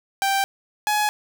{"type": "tone pair in turn", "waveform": "sawtooth", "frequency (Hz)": [784, 842], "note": ["G5", "G#5"], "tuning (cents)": [0, 24], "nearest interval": "minor second", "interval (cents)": 124, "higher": "second", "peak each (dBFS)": -15, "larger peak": "neither", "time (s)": [[0.22, 0.44], [0.87, 1.09]], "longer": "neither", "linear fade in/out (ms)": 0, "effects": []}